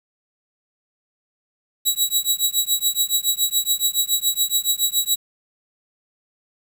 15% pulse tone with tremolo, 3881 Hz, B7, 31 cents flat, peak -7 dBFS, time 1.85-5.16 s, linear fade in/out 20 ms, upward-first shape triangle, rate 7.1 Hz, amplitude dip 100%, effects 8-bit

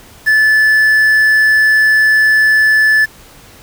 triangle tone with quantisation, 1740 Hz, A6, 20 cents flat, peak -5 dBFS, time 0.26-3.06 s, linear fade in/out 20 ms, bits 5, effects pink hiss -40 dBFS RMS until 3.62 s

